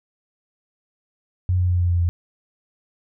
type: tone with pitch steps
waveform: sine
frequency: 91 / 90.01 / 89.02 / 88.05 / 87.09 / 86.14 Hz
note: F#2 / F#2 / F2 / F2 / F2 / F2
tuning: -28 / -47 / +34 / +15 / -4 / -23 cents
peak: -16 dBFS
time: 1.49-2.09 s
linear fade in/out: 0 ms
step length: 100 ms
effects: none